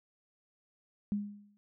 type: tone with exponential decay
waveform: sine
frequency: 205 Hz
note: G#3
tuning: 22 cents flat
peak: -27 dBFS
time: 1.12-1.57 s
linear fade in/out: 0 ms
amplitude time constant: 97 ms
effects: none